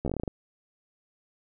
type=slowing click train; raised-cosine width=2 ms; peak=-17 dBFS; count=10; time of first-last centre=0.05-0.278 s; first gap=13 ms; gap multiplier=1.16; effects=none